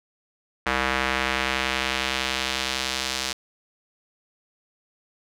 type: tone with band-pass filter sweep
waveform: square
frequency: 65.41 Hz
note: C2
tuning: in tune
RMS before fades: -26 dBFS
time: 0.66-3.33 s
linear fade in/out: 5 ms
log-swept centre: 1700 to 4900 Hz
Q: 1.1
effects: none